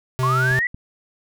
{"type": "tone", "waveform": "square", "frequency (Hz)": 128.9, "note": "C3", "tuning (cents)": -26, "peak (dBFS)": -20, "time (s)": [0.19, 0.59], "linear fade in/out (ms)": 0}
{"type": "linear sweep", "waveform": "sine", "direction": "up", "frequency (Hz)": [1046.5, 1992], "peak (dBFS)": -18, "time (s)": [0.23, 0.67], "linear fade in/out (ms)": 2}
{"type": "clicks", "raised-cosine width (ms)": 5, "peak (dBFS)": -23, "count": 2, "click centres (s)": [0.512, 0.745]}
{"effects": []}